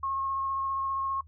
sine tone with vibrato, 1083 Hz, C#6, 41 cents flat, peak -28 dBFS, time 0.03-1.21 s, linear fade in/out 5 ms, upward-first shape triangle, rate 15 Hz, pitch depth 13 cents each way, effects noise-tail reverb RT60 0.1 s tail -22 dB re dry + added 78 Hz sine -50 dBFS peak until 1.27 s

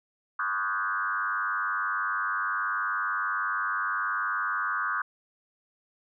sine tone with frequency modulation, 1340 Hz, E6, 28 cents sharp, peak -26 dBFS, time 0.39-5.02 s, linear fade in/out 5 ms, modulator 99.3 Hz, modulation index 2.6, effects none

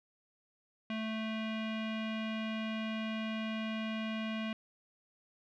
square tone with low-pass filter, 220 Hz, A3, in tune, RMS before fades -37 dBFS, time 0.9-4.53 s, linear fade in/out 2 ms, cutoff 2800 Hz, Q 3.2, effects none

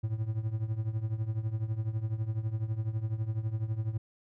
triangle tone with tremolo, 110 Hz, A2, in tune, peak -24 dBFS, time 0.03-3.98 s, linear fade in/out 10 ms, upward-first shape triangle, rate 12 Hz, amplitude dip 85%, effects none

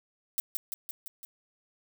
violet noise with echo, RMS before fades -29 dBFS, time 0.38-0.4 s, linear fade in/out 0 ms, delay 170 ms, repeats 5, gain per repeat -3 dB, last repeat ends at 1.25 s, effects none

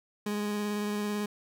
30% pulse tone with vibrato, 207.7 Hz, G#3, in tune, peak -27 dBFS, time 0.26-1.26 s, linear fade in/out 5 ms, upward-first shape square, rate 18 Hz, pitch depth 11 cents each way, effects none

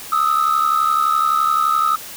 sine tone pair together, 1237 / 1308.7 Hz, D#6 / E6, -10 / -13 cents, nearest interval minor second, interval 97 cents, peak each -15 dBFS, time 0.12-1.96 s, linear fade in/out 5 ms, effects tanh soft clip ceiling -10 dBFS + white hiss -34 dBFS RMS until 2.16 s

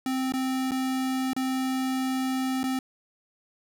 square tone with dropouts, 261.1 Hz, C4, 3 cents flat, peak -26 dBFS, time 0.06-2.79 s, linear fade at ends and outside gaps 2 ms, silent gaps 0.322-0.337 / 0.71-0.717 / 1.333-1.364 / 2.632-2.639 s, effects none

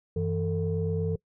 sine tone cluster, 94.1 / 162.9 / 446.4 Hz, F#2 / E3 / A4, +30 / -20 / +25 cents, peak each -29 dBFS, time 0.16-1.16 s, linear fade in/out 5 ms, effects noise-tail reverb RT60 0.1 s tail -23 dB re dry + tanh soft clip ceiling -18 dBFS

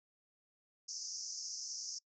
pink band-pass noise, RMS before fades -44 dBFS, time 0.88-1.99 s, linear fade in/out 10 ms, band 5000 to 6600 Hz, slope 96 dB/octave, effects noise-tail reverb RT60 0.1 s tail -25 dB re dry

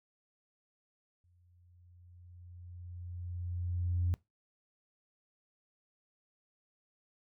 sine tone with exponential growth, 88.2 Hz, F2, 18 cents sharp, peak -26 dBFS, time 1.24-4.14 s, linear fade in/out 0 ms, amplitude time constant 630 ms, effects noise-tail reverb RT60 0.2 s tail -23 dB re dry + tanh soft clip ceiling -23 dBFS

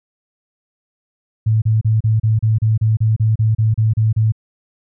sine tone bursts, 110 Hz, A2, in tune, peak -11 dBFS, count 15, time 1.46-4.322 s, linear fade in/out 10 ms, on 160 ms, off 33 ms, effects none

